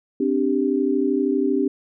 sine chord, C suspended second, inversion none, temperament just, 261.6 / 294.3 / 392.4 Hz, C4 / D4 / G4, 0 / +4 / +2 cents, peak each -22 dBFS, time 0.2-1.68 s, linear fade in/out 5 ms, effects none

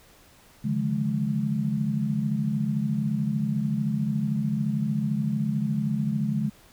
sine tone cluster, 142.4 / 156 / 179.9 / 211.4 Hz, C#3 / D#3 / F#3 / G#3, +47 / +5 / -48 / +31 cents, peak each -28 / -32 / -33 / -26 dBFS, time 0.64-6.5 s, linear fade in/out 10 ms, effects pink hiss -55 dBFS RMS until 6.72 s

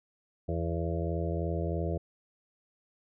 harmonic tone with a mistuned harmonic, 83.1 Hz, E2, 15 cents sharp, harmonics 1 / 2 / 4 / 5 / 6 / 7 / 8, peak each -32 / -35 / -38 / -39 / -40 / -40 / -41 dBFS, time 0.48-1.98 s, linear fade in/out 10 ms, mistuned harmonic 8, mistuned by +25 cents, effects none

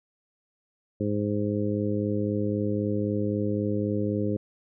harmonic tone, 103.83 Hz, G#2, in tune, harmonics 1 / 2 / 3 / 4 / 5, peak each -30 / -29 / -30 / -32 / -33 dBFS, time 1-4.37 s, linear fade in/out 5 ms, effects none

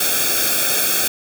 white noise with comb filter, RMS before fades -18 dBFS, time 0-1.08 s, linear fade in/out 5 ms, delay 1 ms, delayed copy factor -1, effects none

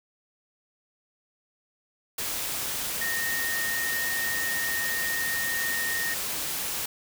sine tone in noise, 1848 Hz, A#6, 16 cents flat, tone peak -28 dBFS, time 3.01-6.14 s, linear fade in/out 5 ms, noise white, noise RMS -31 dBFS, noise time 2.18-6.86 s, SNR 0 dB, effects none

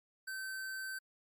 square tone, 1543 Hz, G6, 28 cents flat, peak -40 dBFS, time 0.27-0.99 s, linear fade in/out 10 ms, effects MP3 96 kbps

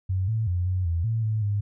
sine tone with pitch steps, 93.8 / 111.1 / 89 / 92.2 / 84.1 / 112.5 / 108.8 / 102.5 Hz, F#2 / A2 / F2 / F#2 / E2 / A2 / A2 / G#2, +24 / +17 / +33 / -6 / +35 / +39 / -19 / -22 cents, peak -22 dBFS, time 0.09-1.61 s, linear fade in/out 10 ms, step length 190 ms, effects none

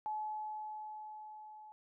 sine tone with level ramp, 856 Hz, A5, 48 cents flat, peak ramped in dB -35 to -51 dBFS, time 0.06-1.72 s, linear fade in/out 0 ms, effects none

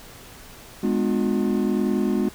triangle chord, G# diminished seventh, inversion none, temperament just, 207.7 / 249.2 / 299 / 358.8 Hz, G#3 / B3 / D4 / F4, 0 / +16 / +31 / +47 cents, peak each -21 / -23 / -26 / -24 dBFS, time 0.83-2.29 s, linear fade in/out 5 ms, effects pink hiss -44 dBFS RMS until 2.34 s

